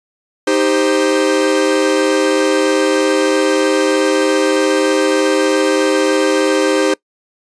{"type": "chord", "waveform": "45% pulse", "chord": "C minor", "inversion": "first", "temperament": "equal with one note detuned", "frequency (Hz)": [311.1, 394.3, 523.3], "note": ["Eb4", "G4", "C5"], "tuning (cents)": [0, 10, 0], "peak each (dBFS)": -16, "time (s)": [0.47, 6.94], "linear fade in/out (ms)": 5, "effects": ["noise-tail reverb RT60 0.1 s tail -23 dB re dry", "resampled to 22050 Hz"]}